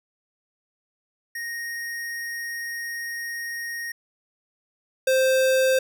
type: tone pair in turn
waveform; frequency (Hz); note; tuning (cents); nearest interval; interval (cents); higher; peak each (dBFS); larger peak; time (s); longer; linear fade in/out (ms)
square; 1864.7 / 523.3; A#6 / C5; 0 / 0; octave + minor seventh; 2200; first; -30 / -18; second; 1.35-3.92 / 5.07-5.79; first; 5
effects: none